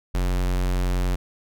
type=tone; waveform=square; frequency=45.34 Hz; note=F#1; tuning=34 cents flat; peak=-21 dBFS; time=0.14-1.16 s; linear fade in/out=10 ms; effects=none